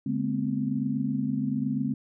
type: tone cluster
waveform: sine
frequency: 144.4 / 210.4 / 237.8 / 258.9 Hz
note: D3 / G#3 / A#3 / C4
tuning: -29 / +23 / +35 / -18 cents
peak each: -32 / -30 / -33 / -29 dBFS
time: 0.06-1.94 s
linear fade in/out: 5 ms
effects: none